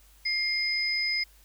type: tone pair together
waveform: sine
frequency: 2115 / 5030 Hz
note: C7 / D#8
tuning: +18 / +18 cents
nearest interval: octave + minor third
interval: 1500 cents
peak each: -28 dBFS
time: 0.25-1.24 s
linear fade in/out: 10 ms
effects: added 50 Hz sine -56 dBFS peak until 1.44 s + white hiss -60 dBFS RMS until 1.44 s